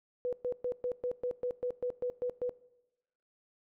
sine tone bursts, 493.9 Hz, B4, in tune, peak -30 dBFS, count 12, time 0.25-2.494 s, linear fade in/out 0 ms, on 77 ms, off 120 ms, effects noise-tail reverb RT60 1.0 s tail -21 dB re dry

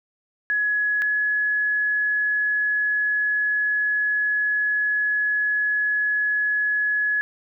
sine tone pair in turn, 1685 / 1693.2 Hz, G#6 / G#6, +25 / +33 cents, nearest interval unison, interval 8 cents, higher second, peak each -19 dBFS, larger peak neither, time 0.5-1.02 / 1.02-7.21 s, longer second, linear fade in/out 0 ms, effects none

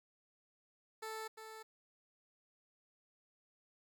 15% pulse tone with echo, 440 Hz, A4, in tune, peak -36 dBFS, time 1.02-1.28 s, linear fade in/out 10 ms, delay 350 ms, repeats 1, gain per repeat -7 dB, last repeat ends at 1.63 s, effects 13-bit

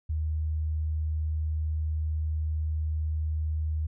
sine tone, 77.78 Hz, D#2, in tune, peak -26 dBFS, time 0.09-3.87 s, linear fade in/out 10 ms, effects none

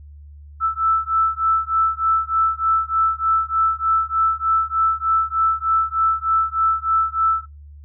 sine beating tone pair, 1318.5 / 1321.8 Hz, E6 / E6, 0 / +4 cents, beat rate 3.3 Hz, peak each -19 dBFS, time 0.6-7.46 s, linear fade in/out 50 ms, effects noise-tail reverb RT60 0.2 s tail -26 dB re dry + added 73 Hz sine -38 dBFS peak until 7.84 s

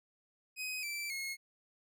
sawtooth tone with pitch steps, 2516 / 2334 / 2165 Hz, D#7 / D7 / C#7, +19 / -11 / -41 cents, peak -34 dBFS, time 0.56-1.37 s, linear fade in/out 50 ms, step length 270 ms, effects none

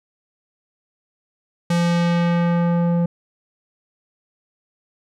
square tone with low-pass filter sweep, 171.9 Hz, F3, 27 cents flat, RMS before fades -18 dBFS, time 1.7-3.06 s, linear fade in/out 5 ms, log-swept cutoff 9000 to 580 Hz, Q 0.76, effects none

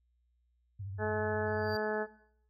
sine tone with vibrato, 98 Hz, G2, in tune, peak -38 dBFS, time 0.79-1.76 s, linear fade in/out 10 ms, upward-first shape triangle, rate 14 Hz, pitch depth 99 cents each way
harmonic tone, 214 Hz, A3, 48 cents flat, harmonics 1 / 2 / 3 / 4 / 5 / 6 / 7 / 8, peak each -40 / -34 / -38 / -39 / -49 / -47 / -42 / -39 dBFS, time 0.98-2.07 s, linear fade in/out 50 ms
triangle tone with exponential growth, 4699 Hz, D8, in tune, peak -38 dBFS, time 1.46-1.77 s, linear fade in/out 5 ms, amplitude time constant 67 ms
effects noise-tail reverb RT60 0.7 s tail -18 dB re dry + added 60 Hz sine -70 dBFS peak until 2.49 s

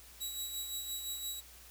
15% pulse tone with tremolo, 3879 Hz, B7, 32 cents flat, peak -29 dBFS, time 0.2-1.41 s, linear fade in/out 20 ms, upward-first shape sine, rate 5.8 Hz, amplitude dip 45%, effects added 60 Hz sine -59 dBFS peak until 1.7 s + white hiss -56 dBFS RMS until 1.7 s

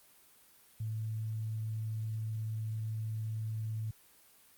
sine tone, 110 Hz, A2, in tune, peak -34 dBFS, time 0.8-3.91 s, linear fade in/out 5 ms, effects white hiss -62 dBFS RMS until 4.57 s + Opus 32 kbps

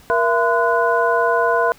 sine tone cluster, 471.9 / 674 / 1021 / 1472 Hz, A#4 / E5 / C6 / F#6, +21 / +38 / -43 / -9 cents, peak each -19 / -19 / -19 / -21 dBFS, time 0.1-1.72 s, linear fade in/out 0 ms, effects pink hiss -48 dBFS RMS until 1.78 s

